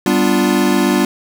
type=chord; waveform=square; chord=G dominant seventh; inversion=none; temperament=equal; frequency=196 / 246.9 / 293.7 / 349.2 Hz; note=G3 / B3 / D4 / F4; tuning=0 / 0 / 0 / 0 cents; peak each=-18 dBFS; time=0.06-1.05 s; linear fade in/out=2 ms; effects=8-bit